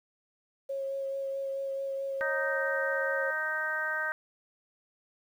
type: tone with vibrato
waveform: sine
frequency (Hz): 545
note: C#5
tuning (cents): -29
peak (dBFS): -31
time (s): 0.69-3.31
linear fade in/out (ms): 10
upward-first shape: sine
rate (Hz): 4.6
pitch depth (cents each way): 9
type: harmonic tone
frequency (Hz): 311.1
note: D#4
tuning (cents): 0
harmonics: 2 / 3 / 4 / 5 / 6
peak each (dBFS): -39 / -41 / -39 / -31 / -36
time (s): 2.21-4.12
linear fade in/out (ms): 0
effects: 10-bit